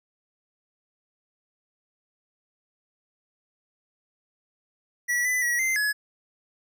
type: tone with pitch steps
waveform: square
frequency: 1940 / 2000 / 1920 / 2078 / 1693 Hz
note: B6 / B6 / B6 / C7 / G#6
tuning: -31 / +21 / -49 / -12 / +33 cents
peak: -23 dBFS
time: 5.08-5.93 s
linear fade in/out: 20 ms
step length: 170 ms
effects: none